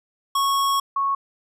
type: tone pair in turn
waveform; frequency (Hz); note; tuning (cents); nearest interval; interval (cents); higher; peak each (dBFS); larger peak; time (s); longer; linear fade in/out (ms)
square / sine; 1103 / 1103; C#6 / C#6; -9 / -9; unison; 0; neither; -19; neither; 0.35-0.8 / 0.96-1.15; first; 5
effects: resampled to 32000 Hz